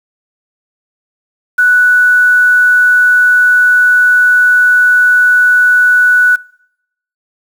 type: tone with quantisation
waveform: sine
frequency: 1480 Hz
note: F#6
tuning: in tune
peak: -5 dBFS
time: 1.58-6.36 s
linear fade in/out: 10 ms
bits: 5
effects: noise-tail reverb RT60 0.8 s tail -24 dB re dry